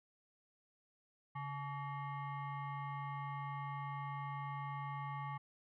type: tone with frequency modulation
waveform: sine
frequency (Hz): 140.1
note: C#3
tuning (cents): +19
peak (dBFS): -40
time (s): 1.35-5.38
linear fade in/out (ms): 10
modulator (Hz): 996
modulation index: 1.2
effects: none